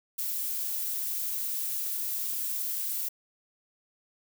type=noise; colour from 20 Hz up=violet; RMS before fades=-32 dBFS; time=0.18-3.09 s; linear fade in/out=10 ms; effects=none